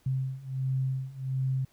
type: beating tone pair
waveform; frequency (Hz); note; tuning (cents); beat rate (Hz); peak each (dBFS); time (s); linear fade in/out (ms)
sine; 131.1 / 132.5; C3 / C3; +4 / +22; 1.4; -32 / -30; 0.06-1.65; 5
effects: pink hiss -65 dBFS RMS until 1.72 s